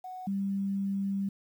sine tone pair in turn, 740 / 196.85 Hz, F#5 / G3, 0 / +8 cents, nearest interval octave + major seventh, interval 2292 cents, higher first, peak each -38 / -28 dBFS, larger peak second, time 0.04-0.27 / 0.27-1.29 s, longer second, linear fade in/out 5 ms, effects 10-bit

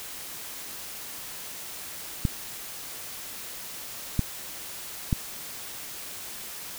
clicks, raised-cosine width 5 ms, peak -10 dBFS, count 3, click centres 2.252 / 4.193 / 5.128 s, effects white hiss -39 dBFS RMS until 6.78 s

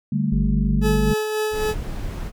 sine chord, D suspended fourth, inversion none, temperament equal, 146.83 / 196 / 220 Hz, D3 / G3 / A3, 0 / 0 / 0 cents, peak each -23 dBFS, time 0.12-1.14 s, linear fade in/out 5 ms
harmonic tone, 50.8 Hz, G#1, 38 cents flat, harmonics 1 / 3 / 5 / 7 / 8, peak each -20 / -36 / -46 / -49 / -43 dBFS, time 0.32-1.12 s, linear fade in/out 5 ms
40% pulse tone with tremolo, 429.5 Hz, A4, 42 cents flat, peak -19 dBFS, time 0.81-1.75 s, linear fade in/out 50 ms, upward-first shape sine, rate 3.7 Hz, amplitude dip 35%
brown noise, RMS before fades -28 dBFS, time 1.51-2.32 s, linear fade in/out 50 ms
effects none

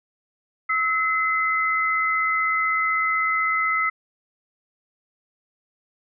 sine tone pair together, 1299.9 / 2044 Hz, E6 / C7, -25 / -41 cents, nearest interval minor sixth, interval 784 cents, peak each -22 dBFS, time 0.69-3.9 s, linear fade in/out 10 ms, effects none

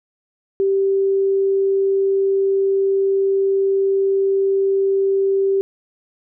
sine tone, 390.2 Hz, G4, 8 cents flat, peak -14 dBFS, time 0.6-5.61 s, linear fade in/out 0 ms, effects none

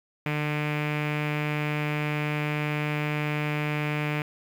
sawtooth tone with low-pass filter, 149.7 Hz, D3, 33 cents sharp, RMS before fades -28 dBFS, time 0.26-4.22 s, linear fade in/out 2 ms, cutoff 2400 Hz, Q 4.1, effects 8-bit

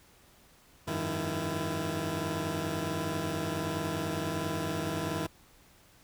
15% pulse tone cluster, 90.7 / 100.7 / 156.9 / 335.2 Hz, F#2 / G2 / D#3 / E4, -34 / +47 / +15 / +29 cents, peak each -33 / -33 / -28 / -30 dBFS, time 0.87-5.27 s, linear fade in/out 10 ms, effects pink hiss -60 dBFS RMS until 6.03 s

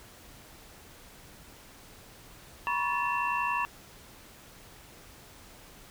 sine tone cluster, 965 / 1025 / 1116 / 1744 / 2700 Hz, B5 / C6 / C#6 / A6 / E7, -40 / -36 / +11 / -16 / +41 cents, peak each -31 / -37 / -33 / -36 / -33 dBFS, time 2.67-3.65 s, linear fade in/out 0 ms, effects pink hiss -52 dBFS RMS until 5.9 s

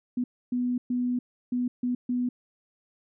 sine tone bursts at uneven times, 246.9 Hz, B3, in tune, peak -24 dBFS, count 6, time 0.17-0.24 / 0.52-0.78 / 0.9-1.19 / 1.52-1.68 / 1.83-1.95 / 2.09-2.29 s, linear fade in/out 5 ms, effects none

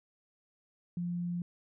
sine tone, 174.61 Hz, F3, in tune, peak -32 dBFS, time 0.97-1.42 s, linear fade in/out 2 ms, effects none

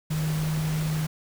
sine tone in noise, 155.56 Hz, D#3, in tune, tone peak -24 dBFS, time 0.1-1.07 s, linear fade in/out 10 ms, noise pink, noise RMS -36 dBFS, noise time 0.1-1.07 s, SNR +9 dB, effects none

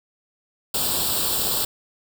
white noise with comb filter, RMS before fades -23 dBFS, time 0.74-1.65 s, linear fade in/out 5 ms, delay 0.24 ms, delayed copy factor +0.8, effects none

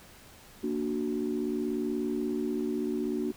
sine chord, Bb augmented, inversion none, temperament equal, 233.1 / 293.7 / 370 Hz, Bb3 / D4 / F#4, 0 / 0 / 0 cents, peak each -32 dBFS, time 0.63-3.32 s, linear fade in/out 10 ms, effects tanh soft clip ceiling -20 dBFS + pink hiss -53 dBFS RMS until 3.36 s

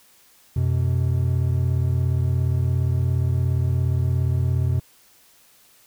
triangle tone pair together, 89.32 / 126.5 Hz, F2 / B2, +39 / +42 cents, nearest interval tritone, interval 603 cents, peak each -19 dBFS, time 0.56-4.8 s, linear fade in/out 5 ms, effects white hiss -55 dBFS RMS until 5.86 s

